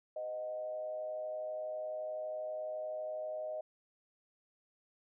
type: tone with frequency modulation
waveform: sine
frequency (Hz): 622.3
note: D#5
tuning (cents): 0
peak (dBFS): -37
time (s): 0.16-3.61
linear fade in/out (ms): 5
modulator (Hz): 112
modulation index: 0.48
effects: none